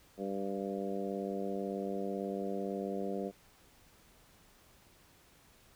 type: harmonic tone with a mistuned harmonic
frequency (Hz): 98.1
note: G2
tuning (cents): +2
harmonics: 2 / 3 / 4 / 5 / 6 / 7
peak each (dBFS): -39 / -43 / -40 / -41 / -44 / -45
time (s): 0.17-3.32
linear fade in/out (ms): 50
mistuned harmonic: 7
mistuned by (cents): +16
effects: pink hiss -63 dBFS RMS until 5.75 s